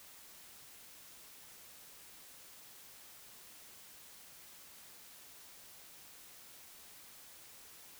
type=silence; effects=white hiss -56 dBFS RMS until 7.99 s